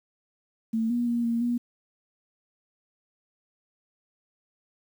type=tone with pitch steps; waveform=sine; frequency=224.5 / 240.2 / 236.6 / 232.5 / 240.5 Hz; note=A3 / B3 / A#3 / A#3 / B3; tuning=+35 / -48 / +26 / -4 / -46 cents; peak=-23 dBFS; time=0.73-1.58 s; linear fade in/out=10 ms; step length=170 ms; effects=9-bit